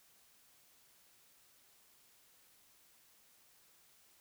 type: silence
effects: white hiss -67 dBFS RMS until 4.2 s